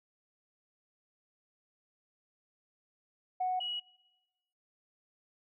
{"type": "tone pair in turn", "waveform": "sine", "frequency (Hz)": [738, 2913], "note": ["F#5", "F#7"], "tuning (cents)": [-5, -28], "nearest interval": "2 octaves", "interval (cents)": 2377, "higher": "second", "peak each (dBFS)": [-28, -34], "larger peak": "first", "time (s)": [[3.4, 3.6], [3.6, 3.8]], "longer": "neither", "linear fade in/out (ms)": 10, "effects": ["noise-tail reverb RT60 1.0 s tail -21 dB re dry", "tanh soft clip ceiling -24 dBFS"]}